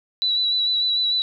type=tone with vibrato; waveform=sine; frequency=3943 Hz; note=B7; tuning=4 cents flat; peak=-18 dBFS; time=0.22-1.22 s; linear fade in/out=0 ms; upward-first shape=sine; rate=6.7 Hz; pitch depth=26 cents each way; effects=none